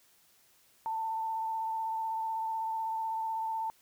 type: tone with vibrato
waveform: sine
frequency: 892 Hz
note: A5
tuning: 23 cents sharp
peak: -31 dBFS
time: 0.86-3.7 s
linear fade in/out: 0 ms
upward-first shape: square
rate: 16 Hz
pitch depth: 12 cents each way
effects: white hiss -65 dBFS RMS until 3.81 s